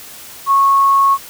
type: tone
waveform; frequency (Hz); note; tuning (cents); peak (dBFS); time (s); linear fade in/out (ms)
sine; 1100; C#6; -14; -8; 0.46-1.18; 50
effects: white hiss -35 dBFS RMS until 1.29 s